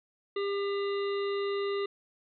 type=harmonic tone with a mistuned harmonic; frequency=400 Hz; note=G4; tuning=35 cents sharp; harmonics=1 / 3 / 5 / 7 / 9 / 10; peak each=-29 / -39 / -43 / -46 / -48 / -49 dBFS; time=0.36-1.86 s; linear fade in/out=5 ms; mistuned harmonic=9; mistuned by=+25 cents; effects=none